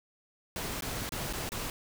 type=noise with dropouts; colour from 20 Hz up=pink; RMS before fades=-36 dBFS; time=0.56-1.7 s; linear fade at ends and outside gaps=1 ms; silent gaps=0.808-0.822 / 1.092-1.121 / 1.328-1.334 / 1.491-1.519 s; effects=none